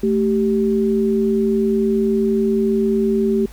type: tone pair together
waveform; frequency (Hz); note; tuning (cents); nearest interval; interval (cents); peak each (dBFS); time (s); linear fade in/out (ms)
sine; 220 / 389.2; A3 / G4; 0 / -12; minor seventh; 988; -17; 0.03-3.46; 5
effects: added 50 Hz sine -38 dBFS peak until 3.52 s + pink hiss -46 dBFS RMS until 3.52 s